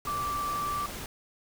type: tone in noise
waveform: sine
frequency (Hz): 1168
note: D6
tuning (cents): -10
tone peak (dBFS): -29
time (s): 0.07-0.86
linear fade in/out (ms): 2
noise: pink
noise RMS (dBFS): -39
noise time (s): 0.05-1.06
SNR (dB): +7
effects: none